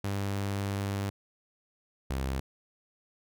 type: tone pair in turn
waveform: sawtooth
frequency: 99.5 / 66.41 Hz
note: G2 / C2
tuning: +26 / +26 cents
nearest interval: perfect fifth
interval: 700 cents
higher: first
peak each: -26 dBFS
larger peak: neither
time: 0.04-1.1 / 2.1-2.4 s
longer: first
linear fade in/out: 5 ms
effects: none